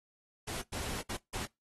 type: noise bursts at uneven times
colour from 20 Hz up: pink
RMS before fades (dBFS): -39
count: 4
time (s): 0.47-0.62 / 0.72-1.02 / 1.09-1.17 / 1.33-1.46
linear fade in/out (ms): 10
effects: noise-tail reverb RT60 0.2 s tail -23 dB re dry + AAC 32 kbps